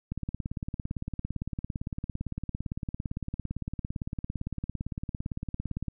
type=click train; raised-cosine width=5 ms; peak=-20 dBFS; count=103; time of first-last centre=0.12-5.883 s; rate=17.7 Hz; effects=none